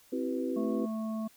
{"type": "chord", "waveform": "sine", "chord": "C major seventh", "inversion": "none", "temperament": "equal with one note detuned", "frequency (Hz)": [261.6, 329.6, 382.4, 493.9], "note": ["C4", "E4", "G4", "B4"], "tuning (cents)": [0, 0, -43, 0], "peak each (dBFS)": [-33, -36, -37, -37], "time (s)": [0.12, 0.86], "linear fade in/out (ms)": 10}
{"type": "harmonic tone", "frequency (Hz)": 220, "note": "A3", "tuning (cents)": 0, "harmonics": [1, 3, 5], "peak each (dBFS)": [-32, -42, -46], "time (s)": [0.56, 1.28], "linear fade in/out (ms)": 10}
{"effects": ["white hiss -61 dBFS RMS until 1.36 s"]}